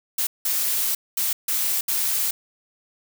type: noise bursts at uneven times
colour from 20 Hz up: blue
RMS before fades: -23 dBFS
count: 5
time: 0.18-0.27 / 0.45-0.95 / 1.17-1.33 / 1.48-1.81 / 1.88-2.31 s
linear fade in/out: 5 ms
effects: none